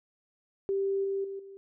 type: tone with level steps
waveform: sine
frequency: 392 Hz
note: G4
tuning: in tune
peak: -26 / -28 / -35 / -44 dBFS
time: 0.69-1.57 s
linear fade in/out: 0 ms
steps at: 1.04 / 1.24 / 1.39 s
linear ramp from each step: 5 ms
effects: none